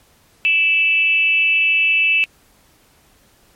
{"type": "tone with frequency modulation", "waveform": "sine", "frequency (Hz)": 2637, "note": "E7", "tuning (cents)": 0, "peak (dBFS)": -12, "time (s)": [0.45, 2.24], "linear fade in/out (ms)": 0, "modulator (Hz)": 325, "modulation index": 0.45, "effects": ["pink hiss -54 dBFS RMS until 3.55 s", "MP3 64 kbps"]}